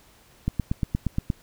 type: click train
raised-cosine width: 5 ms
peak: -11 dBFS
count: 8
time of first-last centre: 0.48-1.302 s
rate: 8.52 Hz
effects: pink hiss -56 dBFS RMS until 1.42 s